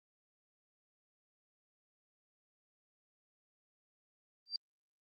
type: tone with exponential growth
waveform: sine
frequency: 4699 Hz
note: D8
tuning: in tune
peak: -30 dBFS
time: 4.46-4.56 s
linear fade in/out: 2 ms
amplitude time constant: 21 ms
effects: Opus 24 kbps